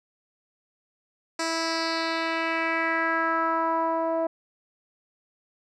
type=tone with low-pass filter sweep; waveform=10% pulse; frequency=327.6 Hz; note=E4; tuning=11 cents flat; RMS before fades=-26 dBFS; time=1.39-4.27 s; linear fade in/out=5 ms; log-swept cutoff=6800 to 680 Hz; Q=2.8; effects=none